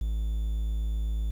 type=tone with quantisation; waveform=triangle; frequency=54 Hz; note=A1; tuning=32 cents flat; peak=-24 dBFS; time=0.01-1.31 s; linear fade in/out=5 ms; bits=9; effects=none